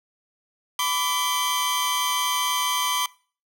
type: tone cluster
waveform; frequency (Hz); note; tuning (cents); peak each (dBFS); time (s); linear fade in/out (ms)
sawtooth; 1000 / 1159 / 3152; B5 / D6 / G7; +21 / -23 / +9; -23; 0.79-3.06; 2
effects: noise-tail reverb RT60 0.4 s tail -22 dB re dry